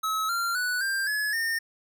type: tone with pitch steps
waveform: square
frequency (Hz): 1289 / 1381.5 / 1480.7 / 1586.9 / 1700.8 / 1822.9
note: E6 / F6 / F#6 / G6 / G#6 / A#6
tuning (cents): -39 / -19 / +1 / +21 / +41 / -39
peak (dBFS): -26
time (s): 0.03-1.59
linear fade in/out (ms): 10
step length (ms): 260
effects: none